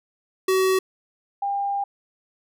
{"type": "tone pair in turn", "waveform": ["square", "sine"], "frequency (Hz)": [377.7, 800.3], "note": ["F#4", "G5"], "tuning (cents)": [36, 36], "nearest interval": "octave + minor second", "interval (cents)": 1300, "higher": "second", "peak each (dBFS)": [-18, -22], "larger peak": "first", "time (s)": [[0.48, 0.79], [1.42, 1.84]], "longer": "second", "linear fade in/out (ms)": 5, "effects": []}